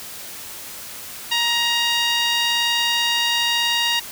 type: tone with band-pass filter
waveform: sawtooth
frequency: 941 Hz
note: A#5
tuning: 16 cents sharp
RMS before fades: -20 dBFS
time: 1.31-4 s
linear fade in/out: 10 ms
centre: 3400 Hz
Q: 2
effects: white hiss -35 dBFS RMS until 4.11 s